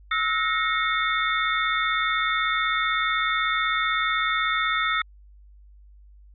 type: tone cluster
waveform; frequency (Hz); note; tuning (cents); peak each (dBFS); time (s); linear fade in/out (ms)
sine; 1297 / 1433 / 1862 / 2186 / 3563; E6 / F6 / A#6 / C#7 / A7; -28 / +44 / -2 / -25 / +21; -25 / -32 / -27 / -28 / -30; 0.11-5.02; 5
effects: added 50 Hz sine -47 dBFS peak until 6.34 s